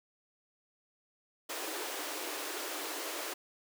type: high-pass noise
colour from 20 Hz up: pink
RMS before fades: -39 dBFS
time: 1.49-3.34 s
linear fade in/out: 10 ms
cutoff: 290 Hz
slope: 96 dB/octave
effects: none